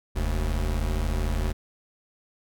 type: tone pair together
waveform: square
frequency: 42.09 / 75 Hz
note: E1 / D2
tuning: +37 / +37 cents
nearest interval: minor seventh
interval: 1000 cents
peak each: -26 / -29 dBFS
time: 0.15-1.53 s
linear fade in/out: 20 ms
effects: none